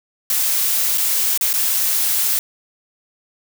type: noise with dropouts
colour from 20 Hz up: blue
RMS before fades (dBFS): -18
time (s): 0.3-2.39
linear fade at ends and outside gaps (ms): 1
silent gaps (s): 0.975-0.98 / 1.376-1.41 / 1.53-1.538
effects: none